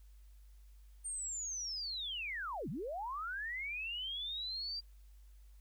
sine linear two-way sweep, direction down then up, 8870 to 123.47 to 4754 Hz, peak -38 dBFS, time 1.04-4.81 s, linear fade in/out 20 ms, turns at 2.69 s, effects added 50 Hz sine -55 dBFS peak until 5.6 s + white hiss -74 dBFS RMS until 5.6 s

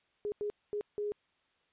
sine tone bursts at uneven times, 414.9 Hz, G#4, 2 cents flat, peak -32 dBFS, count 4, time 0.25-0.32 / 0.41-0.5 / 0.73-0.81 / 0.98-1.12 s, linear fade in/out 0 ms, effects white hiss -73 dBFS RMS until 1.72 s + resampled to 8000 Hz

